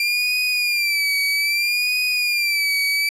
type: tone with vibrato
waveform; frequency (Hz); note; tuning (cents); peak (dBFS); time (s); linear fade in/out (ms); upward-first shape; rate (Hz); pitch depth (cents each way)
30% pulse; 2374; D7; +18; -15; 0-3.09; 2; sine; 0.62; 79
effects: low-pass 12000 Hz 12 dB/octave